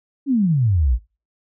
sine exponential sweep, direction down, 293.7 to 51.91 Hz, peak -14 dBFS, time 0.26-0.99 s, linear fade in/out 50 ms, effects noise-tail reverb RT60 0.3 s tail -20 dB re dry

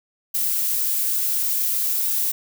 violet noise, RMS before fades -22 dBFS, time 0.34-2.32 s, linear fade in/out 10 ms, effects none

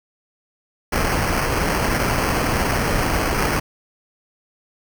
pink noise with sample-and-hold, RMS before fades -20 dBFS, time 0.92-3.6 s, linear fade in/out 10 ms, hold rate 3675 Hz, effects none

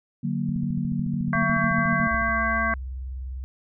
sine chord, D augmented, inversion none, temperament equal, 146.83 / 185 / 233.1 Hz, D3 / F#3 / A#3, 0 / 0 / 0 cents, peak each -28 dBFS, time 0.23-2.07 s, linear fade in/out 10 ms
click train, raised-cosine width 5 ms, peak -23 dBFS, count 26, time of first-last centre 0.49-2.289 s, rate 13.9 Hz
harmonic tone, 225.2 Hz, A3, 40 cents sharp, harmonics 1 / 3 / 5 / 7 / 9, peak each -31 / -30 / -26 / -25 / -30 dBFS, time 1.33-2.74 s, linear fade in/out 2 ms
sine tone with vibrato, 64.3 Hz, C2, 30 cents flat, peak -30 dBFS, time 2.11-3.44 s, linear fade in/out 0 ms, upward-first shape square, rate 20 Hz, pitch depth 120 cents each way
effects none

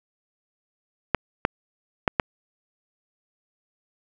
clicks, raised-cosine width 0.5 ms, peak -3 dBFS, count 4, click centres 1.147 / 1.451 / 2.078 / 2.198 s, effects none

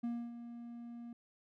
triangle tone with ADSR envelope, 236.3 Hz, A#3, 24 cents sharp, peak -32 dBFS, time 0.03-1.13 s, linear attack 12 ms, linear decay 270 ms, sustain -11 dB, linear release 3 ms, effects none

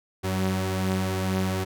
sawtooth tone pair together, 95.1 / 188.02 Hz, F#2 / F#3, +48 / +28 cents, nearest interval octave, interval 1180 cents, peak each -23 dBFS, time 0.23-1.65 s, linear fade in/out 20 ms, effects none

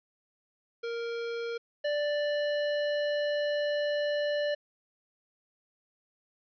square tone pair in turn, 466.2 / 587.4 Hz, A#4 / D5, 0 / 0 cents, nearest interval major third, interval 400 cents, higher second, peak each -33 / -28 dBFS, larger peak second, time 0.83-1.58 / 1.84-4.55 s, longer second, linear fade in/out 10 ms, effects resampled to 11025 Hz + 11-bit

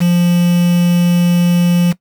triangle tone with quantisation, 174.61 Hz, F3, in tune, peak -6 dBFS, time 0-1.93 s, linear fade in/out 20 ms, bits 4, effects noise-tail reverb RT60 0.1 s tail -18 dB re dry

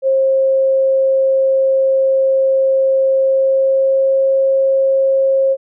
sine tone with pitch glide, 534 to 537.7 Hz, C5 to C5, +35 to +47 cents, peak -10 dBFS, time 0.02-5.57 s, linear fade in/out 50 ms, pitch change +12 cents, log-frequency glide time 3.16-4.22 s, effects none

